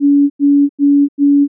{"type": "tone bursts", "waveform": "sine", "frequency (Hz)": 284.4, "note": "C#4", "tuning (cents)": 45, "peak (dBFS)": -6, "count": 4, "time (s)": [0, 1.479], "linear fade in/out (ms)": 50, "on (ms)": 300, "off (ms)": 93, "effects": []}